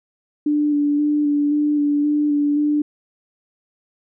sine tone with vibrato, 293.7 Hz, D4, in tune, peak -15 dBFS, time 0.46-2.82 s, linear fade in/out 5 ms, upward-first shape square, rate 1.9 Hz, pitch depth 16 cents each way, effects none

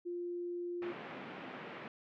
sine tone, 350 Hz, F4, 4 cents sharp, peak -37 dBFS, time 0.05-0.93 s, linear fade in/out 20 ms
pink band-pass noise, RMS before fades -47 dBFS, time 0.82-1.88 s, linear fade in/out 2 ms, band 170 to 2700 Hz, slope 24 dB/octave
effects none

